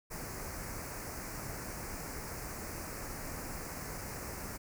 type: band-stop noise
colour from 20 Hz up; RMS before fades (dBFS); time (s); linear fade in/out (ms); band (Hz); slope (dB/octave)
pink; -42; 0.1-4.58; 20; 2400 to 4800; 48
effects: none